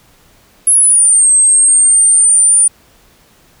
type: exponential two-way sweep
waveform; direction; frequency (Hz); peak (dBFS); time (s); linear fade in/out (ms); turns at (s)
sine; down then up; 10830 to 8300 to 9320; -5; 0.67-2.68; 5; 1.31
effects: pink hiss -48 dBFS RMS until 3.6 s